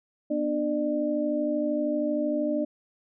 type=tone cluster; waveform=sine; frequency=245.9 / 298.8 / 599 Hz; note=B3 / D4 / D5; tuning=-7 / +30 / +34 cents; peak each=-31 / -27 / -28 dBFS; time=0.3-2.65 s; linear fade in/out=10 ms; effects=none